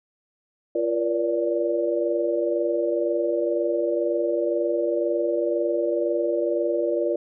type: tone cluster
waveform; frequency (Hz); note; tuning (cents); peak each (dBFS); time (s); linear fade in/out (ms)
sine; 344.7 / 477.3 / 563 / 585; F4 / A#4 / C#5 / D5; -23 / +41 / +27 / -7; -25 / -26 / -33 / -25; 0.75-7.16; 5
effects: none

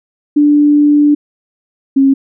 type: tone pair in turn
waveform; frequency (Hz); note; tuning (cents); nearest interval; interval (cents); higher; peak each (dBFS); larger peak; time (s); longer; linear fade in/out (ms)
sine; 293.7 / 271.7; D4 / C#4; 0 / -35; minor second; 135; first; -5; neither; 0.36-1.15 / 1.96-2.14; first; 10
effects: none

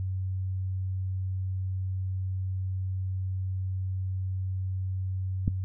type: click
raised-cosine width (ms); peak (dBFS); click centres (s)
5; -13; 5.479
effects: noise-tail reverb RT60 0.1 s tail -17 dB re dry + added 94 Hz sine -28 dBFS peak until 5.64 s

